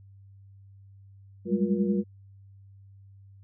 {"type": "tone cluster", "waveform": "sine", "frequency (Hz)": [189.4, 200.7, 211.3, 353.9, 476.9], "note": ["F#3", "G3", "G#3", "F4", "A#4"], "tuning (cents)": [41, 41, 30, 23, 39], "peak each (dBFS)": [-30, -26, -30, -31, -34], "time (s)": [1.45, 2.04], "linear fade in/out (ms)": 50, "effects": ["added 98 Hz sine -49 dBFS peak until 3.43 s"]}